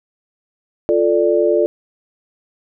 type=chord; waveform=sine; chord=D minor; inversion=first; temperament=equal; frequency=349.2 / 440 / 587.3 Hz; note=F4 / A4 / D5; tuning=0 / 0 / 0 cents; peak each=-16 dBFS; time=0.89-1.66 s; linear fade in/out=0 ms; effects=none